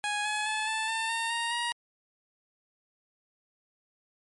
15% pulse tone with pitch steps, 830.6 / 846.6 / 862.9 / 879.5 / 896.4 / 913.7 / 931.2 / 949.2 Hz, G#5 / G#5 / A5 / A5 / A5 / A#5 / A#5 / A#5, 0 / +33 / -34 / -1 / +32 / -35 / -2 / +31 cents, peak -22 dBFS, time 0.04-1.72 s, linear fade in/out 0 ms, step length 210 ms, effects MP3 48 kbps

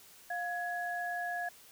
sine tone pair together, 704.7 / 1676 Hz, F5 / G#6, +15 / +15 cents, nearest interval octave + minor third, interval 1500 cents, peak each -36 / -37 dBFS, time 0.3-1.49 s, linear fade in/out 5 ms, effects white hiss -57 dBFS RMS until 1.71 s

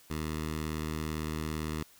10% pulse tone with notch filter, 77.78 Hz, D#2, in tune, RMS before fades -35 dBFS, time 0.1-1.83 s, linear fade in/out 5 ms, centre 560 Hz, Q 1.6, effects white hiss -59 dBFS RMS until 1.99 s

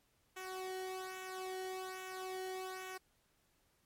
sawtooth tone with flanger, 374.3 Hz, F#4, 20 cents sharp, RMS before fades -44 dBFS, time 0.36-2.98 s, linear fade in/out 10 ms, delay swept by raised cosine 0.21 to 0.82 ms, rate 1.2 Hz, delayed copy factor -0.7, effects pink hiss -75 dBFS RMS until 3.85 s + MP3 64 kbps

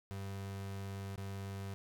35% pulse tone with dropouts, 98 Hz, G2, in tune, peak -39 dBFS, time 0.11-1.74 s, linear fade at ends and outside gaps 0 ms, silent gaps 1.159-1.178 s, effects none

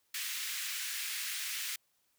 pink high-pass noise, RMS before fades -38 dBFS, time 0.14-1.76 s, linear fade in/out 5 ms, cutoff 1800 Hz, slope 24 dB/octave, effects white hiss -75 dBFS RMS until 2.18 s

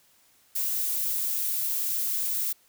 violet noise, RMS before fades -28 dBFS, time 0.55-2.53 s, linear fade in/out 10 ms, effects white hiss -62 dBFS RMS until 2.68 s

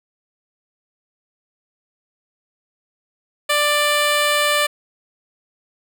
10% pulse tone, 590 Hz, D5, 8 cents sharp, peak -7 dBFS, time 3.49-4.67 s, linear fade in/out 10 ms, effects none

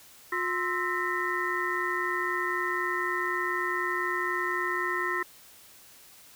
sine tone cluster, 358.7 / 1044 / 1320 / 1830 / 1974 Hz, F4 / C6 / E6 / A#6 / B6, +46 / -4 / +2 / -32 / -1 cents, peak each -34 / -33 / -34 / -31 / -35 dBFS, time 0.32-5.23 s, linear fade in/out 5 ms, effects white hiss -53 dBFS RMS until 6.35 s

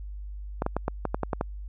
clicks, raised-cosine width 1 ms, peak -12 dBFS, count 9, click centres 0.621 / 0.664 / 0.766 / 0.881 / 1.053 / 1.145 / 1.233 / 1.332 / 1.411 s, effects added 50 Hz sine -35 dBFS peak until 1.68 s

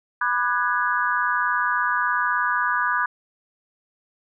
sine chord, G# half-diminished seventh, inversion first, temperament equal with one note detuned, 987.8 / 1203.5 / 1480 / 1661.2 Hz, B5 / D6 / F#6 / G#6, 0 / +42 / 0 / 0 cents, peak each -25 dBFS, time 0.21-3.06 s, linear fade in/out 5 ms, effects none

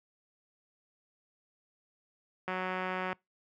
click train, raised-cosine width 0.5 ms, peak -20 dBFS, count 121, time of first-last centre 2.48-3.129 s, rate 185 Hz, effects noise-tail reverb RT60 0.2 s tail -26 dB re dry + high-pass 100 Hz 12 dB/octave

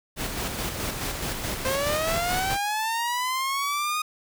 pink noise with tremolo, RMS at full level -29 dBFS, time 0.16-2.58 s, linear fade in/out 50 ms, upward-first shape square, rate 4.7 Hz, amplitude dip 35%
sawtooth linear sweep, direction up, 518 to 1244.5 Hz, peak -21 dBFS, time 1.65-4.02 s, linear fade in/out 5 ms
effects none

